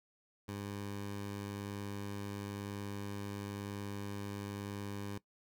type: tone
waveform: 15% pulse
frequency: 101 Hz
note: G#2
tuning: 48 cents flat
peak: -34 dBFS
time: 0.48-5.18 s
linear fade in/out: 5 ms
effects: noise-tail reverb RT60 0.1 s tail -19 dB re dry